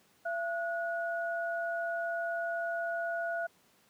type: tone pair together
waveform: sine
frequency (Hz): 677 / 1457.9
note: E5 / F#6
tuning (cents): +46 / -26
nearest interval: octave + minor second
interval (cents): 1328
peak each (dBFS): -33 / -36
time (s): 0.25-3.47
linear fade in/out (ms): 10
effects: pink hiss -66 dBFS RMS until 3.89 s + high-pass 150 Hz 12 dB/octave